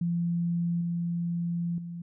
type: tone with level steps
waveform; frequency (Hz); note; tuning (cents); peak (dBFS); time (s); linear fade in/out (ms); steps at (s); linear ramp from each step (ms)
sine; 171.3; F3; -33; -25 / -27 / -35; 0.01-2.02; 5; 0.81 / 1.78; 2
effects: none